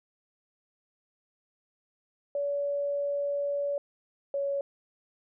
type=tone pair in turn; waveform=sine; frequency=570 / 559.9 Hz; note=C#5 / C#5; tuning=+48 / +17 cents; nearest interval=unison; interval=31 cents; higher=first; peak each=-27 dBFS; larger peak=neither; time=2.35-3.78 / 4.34-4.61 s; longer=first; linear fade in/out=2 ms; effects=none